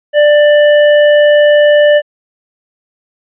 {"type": "tone with tanh clipping", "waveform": "sine", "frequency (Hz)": 591, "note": "D5", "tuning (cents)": 11, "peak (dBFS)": -6, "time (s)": [0.13, 2.02], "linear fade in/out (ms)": 50, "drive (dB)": 15, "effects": ["resampled to 8000 Hz"]}